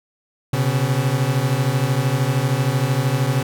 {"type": "beating tone pair", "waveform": "40% pulse", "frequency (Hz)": [125.4, 138.4], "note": ["B2", "C#3"], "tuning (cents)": [27, -2], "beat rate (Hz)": 13, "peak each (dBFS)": -19, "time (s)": [0.53, 3.43], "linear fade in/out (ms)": 5, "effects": []}